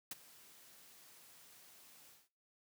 white noise with ADSR envelope, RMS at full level -41 dBFS, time 0.11-2.29 s, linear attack 4 ms, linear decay 24 ms, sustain -20 dB, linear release 200 ms, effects noise-tail reverb RT60 0.4 s tail -21 dB re dry + high-pass 100 Hz 12 dB/octave

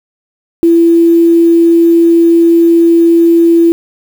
sine tone with quantisation, 335.8 Hz, E4, 32 cents sharp, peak -3 dBFS, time 0.63-3.72 s, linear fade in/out 0 ms, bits 5, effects none

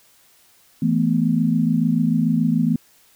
sine chord, E suspended fourth, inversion none, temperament equal, 164.81 / 220 / 246.9 Hz, E3 / A3 / B3, 0 / 0 / 0 cents, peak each -20 dBFS, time 0.82-2.76 s, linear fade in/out 5 ms, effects white hiss -55 dBFS RMS until 3.15 s

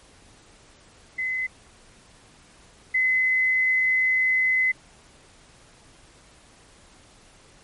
sine tone pair in turn, 2035 / 2035 Hz, C7 / C7, -49 / -49 cents, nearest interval unison, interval 0 cents, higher neither, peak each -24 / -18 dBFS, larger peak second, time 1.18-1.47 / 2.94-4.72 s, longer second, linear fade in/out 10 ms, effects pink hiss -53 dBFS RMS until 7.63 s + MP3 48 kbps

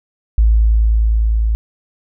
sine tone with level ramp, 54.9 Hz, A1, 3 cents flat, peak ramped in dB -7 to -12 dBFS, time 0.38-1.55 s, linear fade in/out 0 ms, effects none

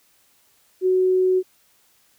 sine tone, 371.1 Hz, F#4, 5 cents sharp, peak -15 dBFS, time 0.81-1.43 s, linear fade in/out 50 ms, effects white hiss -60 dBFS RMS until 2.18 s

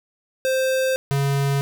square tone pair in turn, 523.3 / 139.33 Hz, C5 / C#3, 0 / +9 cents, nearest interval octave + major seventh, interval 2291 cents, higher first, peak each -19 / -19 dBFS, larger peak neither, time 0.45-0.96 / 1.11-1.61 s, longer first, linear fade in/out 0 ms, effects none

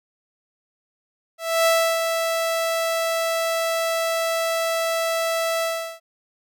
sawtooth tone with ADSR envelope, 659.3 Hz, E5, in tune, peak -11 dBFS, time 1.38-6 s, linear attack 280 ms, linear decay 320 ms, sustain -6 dB, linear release 370 ms, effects none

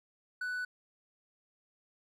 triangle tone, 1488 Hz, F#6, 9 cents sharp, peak -32 dBFS, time 0.41-0.65 s, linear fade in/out 5 ms, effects none

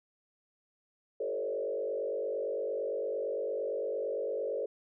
sine tone with frequency modulation, 494.4 Hz, B4, 2 cents sharp, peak -31 dBFS, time 1.2-4.66 s, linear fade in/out 5 ms, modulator 48.8 Hz, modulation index 1.8, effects none

